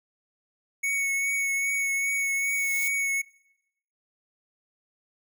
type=tone with vibrato; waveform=square; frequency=2217 Hz; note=C#7; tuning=in tune; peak=-25 dBFS; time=0.83-3.22 s; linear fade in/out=10 ms; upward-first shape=triangle; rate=2.5 Hz; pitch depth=21 cents each way
type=noise with exponential growth; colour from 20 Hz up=violet; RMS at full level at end=-32 dBFS; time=1.77-2.88 s; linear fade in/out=2 ms; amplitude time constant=240 ms
effects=noise-tail reverb RT60 0.9 s tail -25 dB re dry